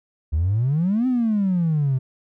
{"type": "exponential two-way sweep", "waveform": "triangle", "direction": "up then down", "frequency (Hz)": [72.1, 261.6, 127.3], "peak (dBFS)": -14, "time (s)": [0.32, 1.99], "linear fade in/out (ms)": 20, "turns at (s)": 1.07, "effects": ["tanh soft clip ceiling -14 dBFS"]}